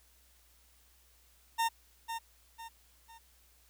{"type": "tone with echo", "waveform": "40% pulse", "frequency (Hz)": 914, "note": "A#5", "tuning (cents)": -34, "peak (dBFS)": -27, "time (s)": [1.58, 1.69], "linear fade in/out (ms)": 20, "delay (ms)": 500, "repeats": 3, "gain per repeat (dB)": -8, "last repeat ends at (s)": 3.19, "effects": ["added 60 Hz sine -66 dBFS peak until 3.69 s", "white hiss -66 dBFS RMS until 3.69 s"]}